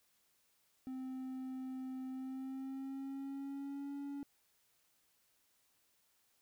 triangle tone with pitch glide, 260 to 281.9 Hz, C4 to C#4, -11 to +29 cents, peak -39 dBFS, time 0.87-4.23 s, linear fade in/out 0 ms, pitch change +140 cents, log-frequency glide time 2.08-3.94 s, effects white hiss -75 dBFS RMS until 6.41 s

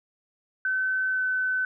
sine tone with pitch glide, 1525 to 1515.3 Hz, G6 to F#6, -48 to +41 cents, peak -23 dBFS, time 0.65-1.65 s, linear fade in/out 2 ms, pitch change -11 cents, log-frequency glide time 1.1-1.22 s, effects none

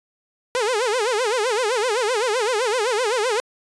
sawtooth tone with vibrato, 461.7 Hz, A#4, 17 cents flat, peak -15 dBFS, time 0.55-3.4 s, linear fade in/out 0 ms, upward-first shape sine, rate 7.8 Hz, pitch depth 210 cents each way, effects resampled to 22050 Hz

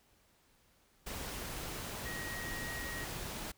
sine tone in noise, 1892 Hz, A#6, 25 cents sharp, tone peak -42 dBFS, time 2.05-3.05 s, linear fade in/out 10 ms, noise pink, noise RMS -42 dBFS, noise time 1.06-3.52 s, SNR -3 dB, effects pink hiss -69 dBFS RMS until 3.57 s

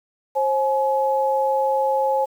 sine tone pair together, 534 / 847 Hz, C5 / G#5, +35 / +34 cents, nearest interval minor sixth, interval 799 cents, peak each -20 dBFS, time 0.35-2.26 s, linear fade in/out 20 ms, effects 8-bit

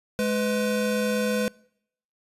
square tone pair together, 210.5 / 500.7 Hz, G#3 / B4, +24 / +24 cents, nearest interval octave + minor third, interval 1500 cents, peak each -26 / -26 dBFS, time 0.19-1.48 s, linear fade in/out 0 ms, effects noise-tail reverb RT60 0.7 s tail -25 dB re dry + resampled to 32000 Hz

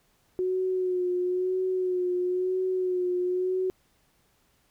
sine tone with vibrato, 366 Hz, F#4, 19 cents flat, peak -24 dBFS, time 0.39-3.7 s, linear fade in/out 0 ms, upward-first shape sine, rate 1 Hz, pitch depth 33 cents each way, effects pink hiss -67 dBFS RMS until 4.7 s

